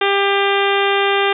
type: harmonic tone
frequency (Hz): 397.8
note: G4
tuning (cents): +25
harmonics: 1 / 2 / 3 / 4 / 5 / 6 / 7 / 8 / 9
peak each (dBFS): -17 / -20 / -22 / -23 / -24 / -25 / -25 / -26 / -27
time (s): 0.01-1.33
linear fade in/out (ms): 5
effects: none